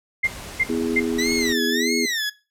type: tone bursts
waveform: sine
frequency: 2100 Hz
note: C7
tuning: 6 cents sharp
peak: -16 dBFS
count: 3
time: 0.23-1.002 s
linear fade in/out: 10 ms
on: 44 ms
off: 320 ms
type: noise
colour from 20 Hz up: pink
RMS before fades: -36 dBFS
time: 0.24-1.53 s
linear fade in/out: 5 ms
type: chord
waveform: sine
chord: E major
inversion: second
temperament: just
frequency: 247.2 / 329.6 / 412 Hz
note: B3 / E4 / G#4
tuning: +2 / 0 / -14 cents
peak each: -24 / -26 / -26 dBFS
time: 0.69-2.06 s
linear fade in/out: 5 ms
type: tone with vibrato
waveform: 20% pulse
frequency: 1914 Hz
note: A#6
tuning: 45 cents sharp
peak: -17 dBFS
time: 1.18-2.3 s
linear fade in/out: 10 ms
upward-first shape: sine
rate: 1.6 Hz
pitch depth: 220 cents each way
effects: noise-tail reverb RT60 0.3 s tail -19 dB re dry + low-pass 12000 Hz 12 dB/octave